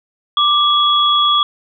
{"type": "tone pair together", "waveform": "sine", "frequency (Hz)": [1179, 3352], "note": ["D6", "G#7"], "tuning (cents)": [6, 15], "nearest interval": "octave + tritone", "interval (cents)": 1809, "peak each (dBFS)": -13, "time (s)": [0.37, 1.43], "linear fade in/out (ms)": 2, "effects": []}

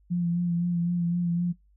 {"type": "tone with vibrato", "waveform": "sine", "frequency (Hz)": 173.2, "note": "F3", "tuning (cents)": -14, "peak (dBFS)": -23, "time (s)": [0.1, 1.53], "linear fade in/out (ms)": 20, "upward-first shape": "sine", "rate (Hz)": 3.9, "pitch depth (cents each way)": 28, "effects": ["noise-tail reverb RT60 0.2 s tail -24 dB re dry", "added 50 Hz sine -58 dBFS peak until 1.76 s"]}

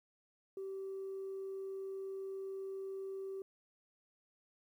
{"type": "tone", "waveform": "sine", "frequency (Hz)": 386.6, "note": "G4", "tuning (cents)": -24, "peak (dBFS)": -39, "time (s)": [0.57, 3.42], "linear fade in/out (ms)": 2, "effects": ["tanh soft clip ceiling -37 dBFS", "12-bit"]}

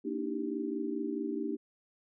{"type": "chord", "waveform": "sine", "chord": "Eb major seventh", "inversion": "second", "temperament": "equal with one note detuned", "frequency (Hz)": [233.1, 293.7, 318.4, 392], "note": ["Bb3", "D4", "Eb4", "G4"], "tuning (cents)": [0, 0, 40, 0], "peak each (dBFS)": [-39, -36, -38, -38], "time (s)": [0.04, 1.57], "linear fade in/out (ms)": 20, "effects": []}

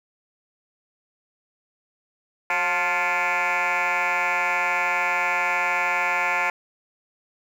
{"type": "tone with frequency modulation", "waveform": "sine", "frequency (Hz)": 1568, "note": "G6", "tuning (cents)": 0, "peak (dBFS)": -18, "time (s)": [2.5, 6.5], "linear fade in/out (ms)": 2, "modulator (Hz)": 171, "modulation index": 5.3, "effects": ["tanh soft clip ceiling -18 dBFS", "8-bit"]}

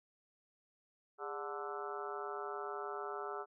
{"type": "harmonic tone with a mistuned harmonic", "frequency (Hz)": 146.83, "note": "D3", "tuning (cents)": 0, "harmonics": [3, 4, 5, 6, 7, 8, 9, 10], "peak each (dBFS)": [-44, -51, -47, -50, -52, -50, -45, -55], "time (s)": [1.18, 3.46], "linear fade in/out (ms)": 50, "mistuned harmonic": 3, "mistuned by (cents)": -120, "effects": []}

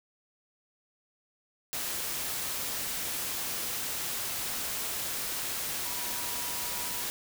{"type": "tone in noise", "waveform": "sine", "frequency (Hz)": 966, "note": "B5", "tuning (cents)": -39, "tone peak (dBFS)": -45, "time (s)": [5.85, 7.03], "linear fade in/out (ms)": 0, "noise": "white", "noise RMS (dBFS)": -34, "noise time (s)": [1.73, 7.1], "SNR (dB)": -14, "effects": []}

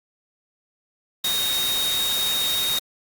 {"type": "tone in noise", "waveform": "sine", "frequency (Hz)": 3735, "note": "A#7", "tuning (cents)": 3, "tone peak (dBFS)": -22, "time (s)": [1.24, 2.79], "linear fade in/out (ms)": 5, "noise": "white", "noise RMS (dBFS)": -27, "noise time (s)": [1.24, 2.79], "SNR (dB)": 2, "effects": ["Opus 48 kbps"]}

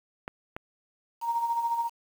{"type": "clicks", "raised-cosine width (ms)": 0.5, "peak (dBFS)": -20, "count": 2, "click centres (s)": [0.279, 0.565]}
{"type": "tone with tremolo", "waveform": "sine", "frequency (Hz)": 932.3, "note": "A#5", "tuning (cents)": 0, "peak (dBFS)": -23, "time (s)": [1.21, 1.9], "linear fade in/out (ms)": 50, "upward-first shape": "sine", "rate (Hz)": 14, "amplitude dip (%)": 55}
{"effects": ["8-bit"]}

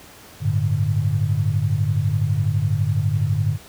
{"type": "chord", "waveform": "sine", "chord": "G suspended second", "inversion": "none", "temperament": "equal", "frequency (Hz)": [98, 110, 146.83], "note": ["G2", "A2", "D3"], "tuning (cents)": [0, 0, 0], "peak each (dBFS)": [-21, -21, -22], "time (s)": [0.4, 3.58], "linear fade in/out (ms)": 50, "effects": ["pink hiss -44 dBFS RMS until 3.68 s", "high-pass 60 Hz 12 dB/octave"]}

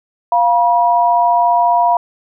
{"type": "tone pair together", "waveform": "sine", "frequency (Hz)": [698.5, 963.9], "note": ["F5", "B5"], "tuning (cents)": [0, -42], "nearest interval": "tritone", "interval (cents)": 558, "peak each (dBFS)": -12, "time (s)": [0.32, 1.97], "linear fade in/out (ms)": 2, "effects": []}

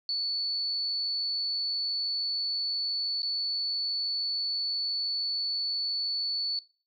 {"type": "tone with dropouts", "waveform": "sine", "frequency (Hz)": 4453, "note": "C#8", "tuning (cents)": 7, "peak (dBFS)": -27, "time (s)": [0.09, 6.59], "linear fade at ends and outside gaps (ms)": 1, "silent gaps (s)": [3.22, 3.23], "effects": ["noise-tail reverb RT60 0.4 s tail -21 dB re dry"]}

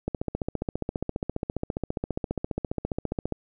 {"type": "click train", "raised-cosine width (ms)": 2, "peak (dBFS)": -14, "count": 49, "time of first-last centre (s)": [0.08, 3.323], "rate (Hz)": 14.8, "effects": []}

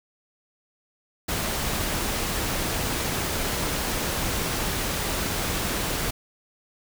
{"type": "noise", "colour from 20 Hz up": "pink", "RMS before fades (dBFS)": -27, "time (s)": [1.28, 6.11], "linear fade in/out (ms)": 10, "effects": []}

